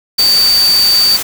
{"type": "tone in noise", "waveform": "sine", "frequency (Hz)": 4600, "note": "D8", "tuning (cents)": -37, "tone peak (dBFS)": -7, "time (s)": [0.18, 1.17], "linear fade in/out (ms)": 10, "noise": "white", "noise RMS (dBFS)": -18, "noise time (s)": [0.18, 1.23], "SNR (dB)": 8, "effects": []}